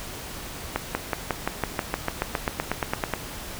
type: accelerating click train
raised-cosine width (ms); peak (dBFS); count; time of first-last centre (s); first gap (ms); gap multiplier
0.5; -8; 18; 0.76-3.137; 190; 0.96
effects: pink hiss -37 dBFS RMS until 3.59 s